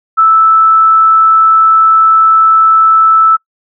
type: tone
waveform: sine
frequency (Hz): 1315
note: E6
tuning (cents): -5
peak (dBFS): -3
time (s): 0.17-3.37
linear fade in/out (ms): 20
effects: noise-tail reverb RT60 0.1 s tail -23 dB re dry